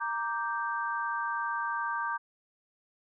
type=chord; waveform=sine; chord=G minor; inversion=first; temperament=equal; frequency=932.3 / 1174.7 / 1568 Hz; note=Bb5 / D6 / G6; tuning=0 / 0 / 0 cents; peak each=-34 dBFS; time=0-2.18 s; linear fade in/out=20 ms; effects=none